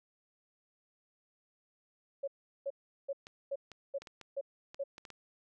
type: tone bursts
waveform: sine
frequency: 554.4 Hz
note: C#5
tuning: in tune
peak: -33 dBFS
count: 7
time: 2.23-4.839 s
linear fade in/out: 10 ms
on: 47 ms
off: 380 ms
type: clicks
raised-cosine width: 0.2 ms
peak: -31 dBFS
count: 9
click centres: 3.269 / 3.717 / 4.02 / 4.072 / 4.213 / 4.745 / 4.981 / 5.052 / 5.103 s
effects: none